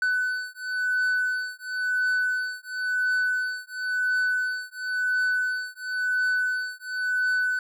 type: beating tone pair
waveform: triangle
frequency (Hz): 1500 / 1500.96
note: F#6 / F#6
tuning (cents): +23 / +24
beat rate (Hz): 0.96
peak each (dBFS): -25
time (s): 0.02-7.59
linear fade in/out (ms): 2
effects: none